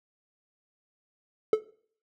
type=tone with exponential decay; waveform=triangle; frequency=434.4 Hz; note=A4; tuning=22 cents flat; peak=-12 dBFS; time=1.53-1.61 s; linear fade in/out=2 ms; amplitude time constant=16 ms; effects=noise-tail reverb RT60 0.5 s tail -18 dB re dry